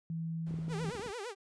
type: tone with pitch glide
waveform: sine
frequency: 163.7 to 162.1 Hz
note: E3 to E3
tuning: -12 to -29 cents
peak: -34 dBFS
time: 0.1-0.9 s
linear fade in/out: 0 ms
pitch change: -17 cents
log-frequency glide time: 0.43-0.57 s
type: noise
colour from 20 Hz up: brown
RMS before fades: -47 dBFS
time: 0.46-1.11 s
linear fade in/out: 10 ms
type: clicks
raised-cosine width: 3 ms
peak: -31 dBFS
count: 9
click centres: 0.509 / 0.541 / 0.589 / 0.682 / 0.846 / 0.887 / 0.951 / 0.996 / 1.062 s
type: tone with vibrato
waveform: sawtooth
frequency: 440 Hz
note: A4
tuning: in tune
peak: -35 dBFS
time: 0.68-1.35 s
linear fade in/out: 50 ms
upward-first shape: sine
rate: 8.8 Hz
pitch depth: 220 cents each way
effects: high-pass 80 Hz 12 dB/octave + resampled to 22050 Hz